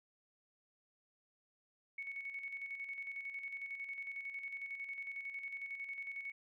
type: tone with tremolo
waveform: sine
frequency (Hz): 2217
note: C#7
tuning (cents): 0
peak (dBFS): -40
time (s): 1.98-6.32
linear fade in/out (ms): 5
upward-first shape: square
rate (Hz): 11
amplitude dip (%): 50
effects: none